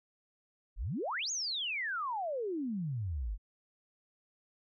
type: exponential two-way sweep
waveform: sine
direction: up then down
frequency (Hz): 34.65 to 6870 to 43.98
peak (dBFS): -33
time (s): 0.76-3.38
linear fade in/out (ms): 50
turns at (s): 1.31
effects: none